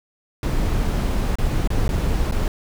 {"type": "noise with dropouts", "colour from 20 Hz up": "brown", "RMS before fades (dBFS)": -20, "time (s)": [0.43, 2.48], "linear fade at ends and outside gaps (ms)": 1, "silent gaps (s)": [[1.355, 1.385], [1.675, 1.703], [1.879, 1.891], [2.312, 2.322]], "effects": []}